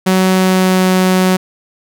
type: tone with pitch glide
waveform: sawtooth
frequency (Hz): 187.1 to 185.59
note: F#3 to F#3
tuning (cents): +20 to +6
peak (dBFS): -5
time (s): 0.06-1.37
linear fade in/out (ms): 10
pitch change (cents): -14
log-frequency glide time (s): 0.3-0.88
effects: none